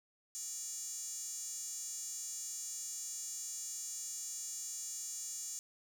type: tone with high-pass filter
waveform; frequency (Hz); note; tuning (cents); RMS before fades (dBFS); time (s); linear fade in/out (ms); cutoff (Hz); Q
square; 261.6; C4; 0; -43; 0.35-5.59; 0; 6800; 6.2
effects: none